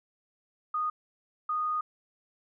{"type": "tone bursts at uneven times", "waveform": "sine", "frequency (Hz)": 1235, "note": "D#6", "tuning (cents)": -13, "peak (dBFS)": -27, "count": 2, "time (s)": [[0.74, 0.9], [1.49, 1.81]], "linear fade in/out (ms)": 5, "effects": []}